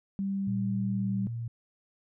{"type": "tone with pitch glide", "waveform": "sine", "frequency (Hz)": [196, 194.76], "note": ["G3", "G3"], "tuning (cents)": [0, -11], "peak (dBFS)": -28, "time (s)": [0.19, 1.27], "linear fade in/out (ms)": 0, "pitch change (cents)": -11, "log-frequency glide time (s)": [0.37, 1.07]}
{"type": "tone", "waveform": "sine", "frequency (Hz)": 116.54, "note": "A#2", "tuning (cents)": 0, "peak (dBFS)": -32, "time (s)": [0.47, 1.48], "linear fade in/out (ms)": 5}
{"effects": []}